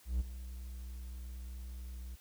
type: tone with ADSR envelope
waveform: triangle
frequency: 61.74 Hz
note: B1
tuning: in tune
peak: -26 dBFS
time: 0.05-2.16 s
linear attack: 150 ms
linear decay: 24 ms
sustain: -14 dB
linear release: 15 ms
effects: white hiss -62 dBFS RMS until 2.2 s